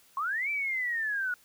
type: linear two-way sweep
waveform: sine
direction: up then down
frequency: 1045 to 2349 to 1437 Hz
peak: -28 dBFS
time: 0.17-1.34 s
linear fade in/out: 2 ms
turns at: 0.5 s
effects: white hiss -61 dBFS RMS until 1.44 s